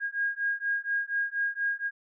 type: beating tone pair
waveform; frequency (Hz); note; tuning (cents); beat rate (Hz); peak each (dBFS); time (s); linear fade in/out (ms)
sine; 1628 / 1632.2; G#6 / G#6; -35 / -31; 4.2; -30; 0-1.91; 50
effects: none